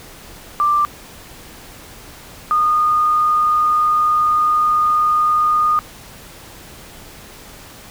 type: tone pair in turn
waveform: sine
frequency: 1181 / 1226.1 Hz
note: D6 / D#6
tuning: +9 / -26 cents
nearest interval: minor second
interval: 65 cents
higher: second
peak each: -12 dBFS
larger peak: neither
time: 0.6-0.85 / 2.51-5.79 s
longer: second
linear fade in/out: 0 ms
effects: pink hiss -39 dBFS RMS until 7.9 s